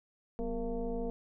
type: tone with frequency modulation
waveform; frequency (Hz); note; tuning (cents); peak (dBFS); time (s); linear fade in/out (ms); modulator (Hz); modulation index
sine; 245.7; B3; -9; -32; 0.39-1.1; 0; 219; 1.6
effects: none